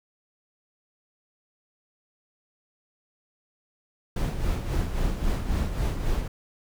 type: noise with tremolo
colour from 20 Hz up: brown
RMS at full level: -24 dBFS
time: 4.16-6.28 s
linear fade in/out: 5 ms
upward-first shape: sine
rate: 3.7 Hz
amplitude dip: 55%
effects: none